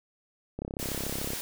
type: click train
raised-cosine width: 2 ms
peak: -21 dBFS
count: 26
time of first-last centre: 0.59-1.334 s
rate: 33.6 Hz
type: noise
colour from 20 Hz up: white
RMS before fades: -36 dBFS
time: 0.79-1.41 s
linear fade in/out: 0 ms
effects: none